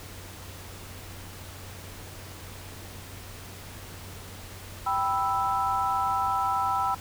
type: chord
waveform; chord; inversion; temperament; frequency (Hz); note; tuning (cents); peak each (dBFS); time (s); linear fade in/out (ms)
sine; E minor; first; equal; 784 / 987.8 / 1318.5; G5 / B5 / E6; 0 / 0 / 0; -28; 4.86-6.95; 10
effects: added 93 Hz sine -44 dBFS peak until 7 s + pink hiss -44 dBFS RMS until 7 s